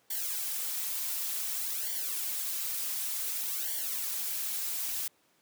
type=noise with flanger; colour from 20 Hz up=blue; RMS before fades=-34 dBFS; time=0.1-5.08 s; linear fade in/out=5 ms; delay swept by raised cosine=0.77 to 5.37 ms; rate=0.55 Hz; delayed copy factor=-0.95; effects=pink hiss -68 dBFS RMS until 5.41 s + high-pass 200 Hz 12 dB/octave